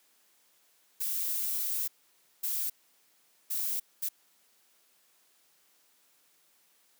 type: noise bursts at uneven times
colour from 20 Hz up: violet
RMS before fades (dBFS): -32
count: 4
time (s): 1-1.88 / 2.43-2.7 / 3.5-3.8 / 4.02-4.09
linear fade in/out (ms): 10
effects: white hiss -67 dBFS RMS until 6.99 s + high-pass 200 Hz 12 dB/octave